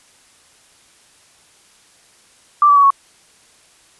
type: tone with pitch steps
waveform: sine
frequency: 1174.7 / 1151.9 / 1129.5 / 1107.5 Hz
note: D6 / D6 / C#6 / C#6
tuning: 0 / -34 / +32 / -2 cents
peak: -7 dBFS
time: 2.62-2.904 s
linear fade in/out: 2 ms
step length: 71 ms
effects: white hiss -51 dBFS RMS until 3.99 s + resampled to 24000 Hz